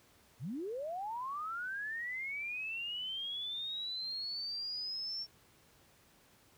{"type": "linear sweep", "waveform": "sine", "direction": "up", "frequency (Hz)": [95.5, 5480], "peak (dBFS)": -37, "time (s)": [0.39, 5.27], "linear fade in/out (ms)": 50, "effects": ["pink hiss -65 dBFS RMS until 6.57 s", "high-pass 60 Hz 12 dB/octave"]}